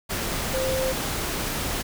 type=tone in noise; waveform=sine; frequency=523.3 Hz; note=C5; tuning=in tune; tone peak=-24 dBFS; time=0.53-0.93 s; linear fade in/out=20 ms; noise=pink; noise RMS=-28 dBFS; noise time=0.09-1.83 s; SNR=+1 dB; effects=none